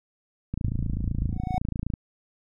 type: click train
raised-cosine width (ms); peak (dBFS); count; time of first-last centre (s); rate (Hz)
5; -16; 40; 0.54-1.938; 27.9
type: low-pass noise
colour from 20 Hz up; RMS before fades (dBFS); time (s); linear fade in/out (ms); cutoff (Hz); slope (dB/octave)
white; -32; 0.64-1.38; 5; 140; 96
type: tone with exponential growth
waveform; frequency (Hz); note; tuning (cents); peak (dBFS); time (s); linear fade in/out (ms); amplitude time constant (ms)
triangle; 740; F#5; 0; -21; 1.31-1.58; 2; 57
effects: none